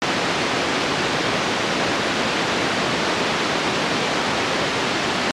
pink band-pass noise, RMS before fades -21 dBFS, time 0.02-5.31 s, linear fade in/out 0 ms, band 220 to 4600 Hz, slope 12 dB/octave, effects low-pass 7000 Hz 12 dB/octave + MP3 64 kbps

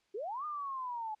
sine linear two-way sweep, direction up then down, 365 to 1229 to 845 Hz, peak -36 dBFS, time 0.14-1.15 s, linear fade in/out 10 ms, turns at 0.45 s, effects white hiss -74 dBFS RMS until 1.2 s + low-pass 5000 Hz 12 dB/octave

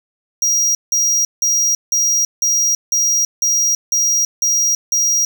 square tone bursts, 5720 Hz, F8, 41 cents sharp, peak -13 dBFS, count 10, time 0.42-5.25 s, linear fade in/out 2 ms, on 330 ms, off 170 ms, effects none

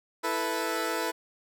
15% pulse chord, E suspended fourth, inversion none, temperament equal, 329.6 / 440 / 493.9 Hz, E4 / A4 / B4, 0 / 0 / 0 cents, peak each -26 dBFS, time 0.23-1.12 s, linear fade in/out 20 ms, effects none

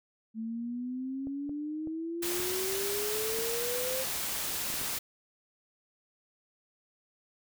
sine exponential sweep, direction up, 220 to 530 Hz, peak -33 dBFS, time 0.34-4.06 s, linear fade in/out 50 ms
clicks, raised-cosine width 2 ms, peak -32 dBFS, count 8, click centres 1.271 / 1.494 / 1.873 / 2.4 / 3.388 / 4.702 / 4.74 / 4.815 s
white noise, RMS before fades -34 dBFS, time 2.22-4.99 s, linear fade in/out 10 ms
effects none

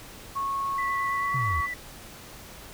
sine tone with pitch glide, 1099 to 1129.2 Hz, C#6 to C#6, -15 to +32 cents, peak -26 dBFS, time 0.35-1.67 s, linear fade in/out 20 ms, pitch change +47 cents, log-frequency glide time 1.09-1.37 s
sine tone with vibrato, 1975.5 Hz, B6, in tune, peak -30 dBFS, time 0.78-1.74 s, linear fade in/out 5 ms, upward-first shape sine, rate 9.1 Hz, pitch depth 15 cents each way
sine linear sweep, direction down, 140 to 69.7 Hz, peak -27 dBFS, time 1.34-1.61 s, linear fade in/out 5 ms
effects pink hiss -45 dBFS RMS until 2.73 s

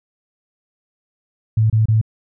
sine tone bursts, 110 Hz, A2, in tune, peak -11 dBFS, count 3, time 1.57-2.014 s, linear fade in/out 5 ms, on 130 ms, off 27 ms, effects none

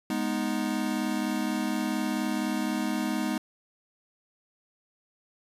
square chord, G# minor, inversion none, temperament equal, 207.7 / 246.9 / 311.1 Hz, G#3 / B3 / D#4, 0 / 0 / 0 cents, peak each -32 dBFS, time 0.1-3.38 s, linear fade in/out 2 ms, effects resampled to 32000 Hz

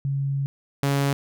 sine / sawtooth tone pair in turn, 138.4 / 139.93 Hz, C#3 / C#3, -2 / +17 cents, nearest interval unison, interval 19 cents, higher second, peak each -22 / -16 dBFS, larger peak second, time 0.05-0.46 / 0.83-1.13 s, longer first, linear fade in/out 0 ms, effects none

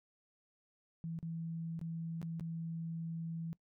sine tone with dropouts, 164.81 Hz, E3, in tune, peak -38 dBFS, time 1.04-3.53 s, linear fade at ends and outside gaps 0 ms, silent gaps 1.189-1.228 / 1.792-1.814 / 2.216-2.228 / 2.397-2.408 s, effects noise-tail reverb RT60 0.1 s tail -22 dB re dry

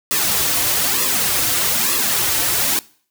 white noise with flanger, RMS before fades -18 dBFS, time 0.11-2.79 s, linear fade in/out 0 ms, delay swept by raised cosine 1.3 to 5 ms, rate 1.1 Hz, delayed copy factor -0.8, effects noise-tail reverb RT60 0.5 s tail -22 dB re dry

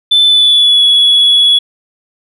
sine tone with pitch glide, 3520 to 3379 Hz, A7 to G#7, 0 to +29 cents, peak -3 dBFS, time 0.11-1.59 s, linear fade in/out 10 ms, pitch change -71 cents, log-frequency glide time 0.25-0.83 s, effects tanh soft clip ceiling -2 dBFS

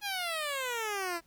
10% pulse exponential sweep, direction down, 839 to 329.6 Hz, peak -24 dBFS, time 0.01-1.21 s, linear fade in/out 50 ms, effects pink hiss -67 dBFS RMS until 1.26 s

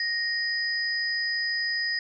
sine tone pair together, 1864.7 / 4973 Hz, A#6 / D#8, 0 / -2 cents, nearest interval octave + perfect fourth, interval 1698 cents, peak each -27 / -29 dBFS, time 0-1.99 s, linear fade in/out 2 ms, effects none

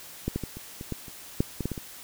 clicks, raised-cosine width 3 ms, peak -14 / -15 / -19 / -26 / -24 / -17 / -30 / -9 / -17 / -15 / -18 / -22 dBFS, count 12, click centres 0.28 / 0.36 / 0.437 / 0.57 / 0.811 / 0.923 / 1.082 / 1.405 / 1.607 / 1.656 / 1.717 / 1.778 s, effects white hiss -45 dBFS RMS until 2.03 s

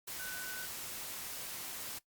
sine tone in noise, 1503 Hz, F#6, 27 cents sharp, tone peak -43 dBFS, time 0.19-0.66 s, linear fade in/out 10 ms, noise white, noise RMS -43 dBFS, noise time 0.07-1.99 s, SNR -3 dB, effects noise-tail reverb RT60 0.1 s tail -18 dB re dry + Opus 48 kbps

